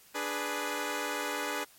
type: chord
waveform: 10% pulse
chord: G# diminished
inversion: second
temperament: equal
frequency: 293.7 / 415.3 / 493.9 Hz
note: D4 / G#4 / B4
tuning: 0 / 0 / 0 cents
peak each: -28 dBFS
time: 0.14-1.65 s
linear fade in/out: 20 ms
effects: white hiss -58 dBFS RMS until 1.78 s + MP3 64 kbps